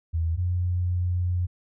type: tone pair in turn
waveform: sine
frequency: 82.1 / 89.23 Hz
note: E2 / F2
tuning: -6 / +38 cents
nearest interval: minor second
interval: 144 cents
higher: second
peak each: -22 dBFS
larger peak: neither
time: 0.13-0.37 / 0.37-1.47 s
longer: second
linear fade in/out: 20 ms
effects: none